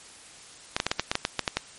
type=clicks; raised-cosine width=0.2 ms; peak=-6 dBFS; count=11; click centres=0.765 / 0.801 / 0.866 / 0.915 / 0.996 / 1.115 / 1.154 / 1.251 / 1.393 / 1.478 / 1.57 s; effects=white hiss -48 dBFS RMS until 1.78 s + MP3 48 kbps